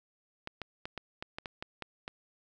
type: clicks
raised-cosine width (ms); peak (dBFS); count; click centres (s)
0.3; -22; 10; 0.474 / 0.617 / 0.855 / 0.977 / 1.225 / 1.385 / 1.458 / 1.625 / 1.823 / 2.079
effects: none